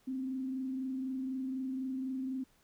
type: tone with frequency modulation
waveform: sine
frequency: 261.9 Hz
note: C4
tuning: 2 cents sharp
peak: -34 dBFS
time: 0.07-2.44 s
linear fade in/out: 10 ms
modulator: 24 Hz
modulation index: 0.3
effects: pink hiss -69 dBFS RMS until 2.63 s